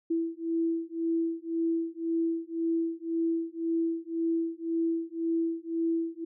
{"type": "beating tone pair", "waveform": "sine", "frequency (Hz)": [329.7, 331.6], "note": ["E4", "E4"], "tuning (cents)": [0, 10], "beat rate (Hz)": 1.9, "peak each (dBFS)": -30, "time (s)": [0.1, 6.25], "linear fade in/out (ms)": 10, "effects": []}